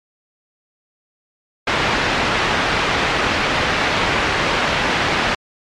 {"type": "low-pass noise", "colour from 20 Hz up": "white", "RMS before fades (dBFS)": -18, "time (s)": [1.67, 5.35], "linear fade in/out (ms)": 5, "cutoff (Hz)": 2300, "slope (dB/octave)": 12, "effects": ["low-pass 6000 Hz 12 dB/octave", "MP3 64 kbps"]}